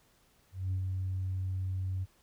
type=tone with ADSR envelope; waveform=sine; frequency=93.7 Hz; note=F#2; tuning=22 cents sharp; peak=-27 dBFS; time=0.52-2.06 s; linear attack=200 ms; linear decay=93 ms; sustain=-3 dB; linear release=33 ms; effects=tanh soft clip ceiling -27 dBFS + pink hiss -67 dBFS RMS until 2.22 s